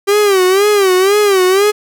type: tone with vibrato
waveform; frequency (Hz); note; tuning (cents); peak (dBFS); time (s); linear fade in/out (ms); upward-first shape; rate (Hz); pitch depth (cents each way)
45% pulse; 392; G4; 0; -8; 0.07-1.72; 20; sine; 2; 120
effects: none